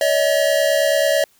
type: tone pair together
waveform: square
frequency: 568.8 / 638 Hz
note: C#5 / D#5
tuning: +45 / +43 cents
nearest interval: major second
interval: 198 cents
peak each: -18 dBFS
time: 0.01-1.24 s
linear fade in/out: 2 ms
effects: white hiss -57 dBFS RMS until 1.39 s